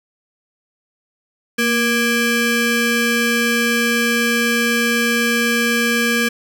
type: ring-modulated tone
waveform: 25% pulse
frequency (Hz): 708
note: F5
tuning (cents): +23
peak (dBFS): -8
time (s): 1.58-6.29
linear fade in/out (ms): 10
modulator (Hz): 940
effects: none